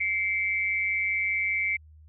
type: tone pair together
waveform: sine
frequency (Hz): 2105 / 2300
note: C7 / D7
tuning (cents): +10 / -37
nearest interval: major second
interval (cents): 153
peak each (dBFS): -27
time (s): 0-1.77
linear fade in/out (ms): 10
effects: added 77 Hz sine -49 dBFS peak until 2.08 s